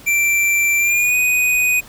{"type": "tone with pitch glide", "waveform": "square", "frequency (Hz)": [2349, 2489], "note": ["D7", "D#7"], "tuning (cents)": [0, 0], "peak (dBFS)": -14, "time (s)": [0.06, 1.81], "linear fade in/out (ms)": 20, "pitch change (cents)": 100, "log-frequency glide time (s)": [0.78, 1.16], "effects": ["pink hiss -42 dBFS RMS until 1.88 s"]}